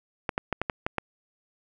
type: clicks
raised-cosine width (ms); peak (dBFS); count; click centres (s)
0.5; -11; 7; 0.292 / 0.379 / 0.527 / 0.616 / 0.698 / 0.865 / 0.983
effects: none